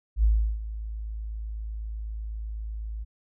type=tone with ADSR envelope; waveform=sine; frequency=54 Hz; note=A1; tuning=32 cents flat; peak=-16 dBFS; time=0.16-3.05 s; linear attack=75 ms; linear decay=350 ms; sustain=-15 dB; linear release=24 ms; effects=none